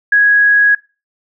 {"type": "tone", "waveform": "sine", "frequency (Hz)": 1661.2, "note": "G#6", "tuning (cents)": 0, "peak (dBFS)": -6, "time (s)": [0.12, 0.75], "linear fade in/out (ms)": 5, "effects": ["noise-tail reverb RT60 0.3 s tail -21 dB re dry"]}